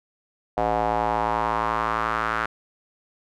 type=tone with band-pass filter sweep; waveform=square; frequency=55.7 Hz; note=A1; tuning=22 cents sharp; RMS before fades=-24 dBFS; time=0.57-2.46 s; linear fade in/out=5 ms; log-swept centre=710 to 1400 Hz; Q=3.3; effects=none